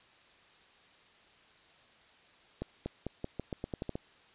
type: accelerating click train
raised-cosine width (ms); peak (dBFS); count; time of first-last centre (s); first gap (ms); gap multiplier
2; -22; 11; 2.62-3.955; 240; 0.86
effects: white hiss -61 dBFS RMS until 4.34 s + resampled to 8000 Hz